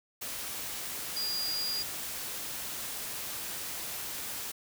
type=tone in noise; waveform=sine; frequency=4834 Hz; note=D8; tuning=49 cents sharp; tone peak=-31 dBFS; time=1.16-1.83 s; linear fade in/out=10 ms; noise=white; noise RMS=-38 dBFS; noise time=0.21-4.52 s; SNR=+4 dB; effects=none